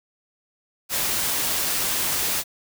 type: noise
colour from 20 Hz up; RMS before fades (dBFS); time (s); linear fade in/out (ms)
white; -24; 0.89-2.44; 50
effects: none